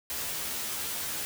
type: noise with comb filter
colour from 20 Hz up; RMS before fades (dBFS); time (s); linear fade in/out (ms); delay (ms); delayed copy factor
white; -34; 0.1-1.25; 0; 13; +0.7
effects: none